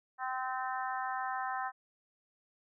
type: harmonic tone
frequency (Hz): 258.1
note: C4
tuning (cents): -23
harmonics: 3 / 4 / 5 / 6 / 7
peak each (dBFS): -37 / -39 / -41 / -43 / -44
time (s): 0.18-1.72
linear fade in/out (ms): 50
effects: none